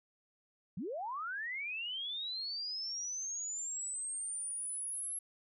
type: linear sweep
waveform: sine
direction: up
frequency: 145.1 to 11175 Hz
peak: -37 dBFS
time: 0.77-5.19 s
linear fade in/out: 5 ms
effects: none